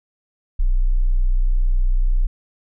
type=tone; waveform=sine; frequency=30.87 Hz; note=B0; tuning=in tune; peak=-13 dBFS; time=0.59-2.27 s; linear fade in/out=10 ms; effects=none